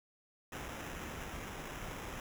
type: noise with sample-and-hold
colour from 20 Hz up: pink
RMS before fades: -44 dBFS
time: 0.52-2.2 s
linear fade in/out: 2 ms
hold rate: 4410 Hz
effects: none